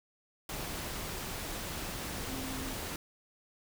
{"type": "tone in noise", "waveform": "sine", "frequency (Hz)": 263.3, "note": "C4", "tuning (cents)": 11, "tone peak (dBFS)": -41, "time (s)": [2.27, 2.74], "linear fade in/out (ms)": 2, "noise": "pink", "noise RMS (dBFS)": -39, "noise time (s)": [0.49, 2.96], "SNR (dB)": -5, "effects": []}